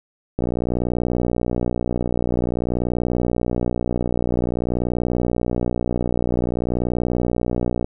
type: click train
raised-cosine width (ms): 2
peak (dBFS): -8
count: 452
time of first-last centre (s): 0.39-7.845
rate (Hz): 60.5
effects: none